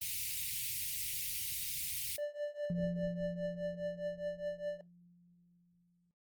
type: band-stop noise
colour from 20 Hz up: white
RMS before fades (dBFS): -38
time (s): 0.01-2.17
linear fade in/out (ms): 10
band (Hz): 160 to 2100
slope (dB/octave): 48
type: tone with tremolo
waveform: triangle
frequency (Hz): 588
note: D5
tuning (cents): +2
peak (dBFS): -31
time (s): 2.18-4.81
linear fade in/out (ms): 2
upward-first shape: triangle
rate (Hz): 4.9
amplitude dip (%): 95
type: tone with exponential decay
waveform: sine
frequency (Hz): 174.61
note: F3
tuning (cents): 0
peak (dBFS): -32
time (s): 2.7-6.11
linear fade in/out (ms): 0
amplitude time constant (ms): 740
effects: noise-tail reverb RT60 0.2 s tail -20 dB re dry + Opus 24 kbps